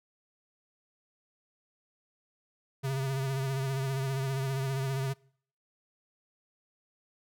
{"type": "tone with vibrato", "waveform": "square", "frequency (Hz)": 134.7, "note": "C#3", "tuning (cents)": -49, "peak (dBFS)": -30, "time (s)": [2.83, 5.14], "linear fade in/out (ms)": 20, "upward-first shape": "triangle", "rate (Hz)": 15, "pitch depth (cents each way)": 48, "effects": ["noise-tail reverb RT60 0.6 s tail -25 dB re dry"]}